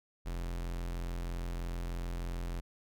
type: tone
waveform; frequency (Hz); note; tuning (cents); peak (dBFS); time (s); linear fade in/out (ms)
45% pulse; 43.19; F1; -18; -35; 0.25-2.61; 20
effects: none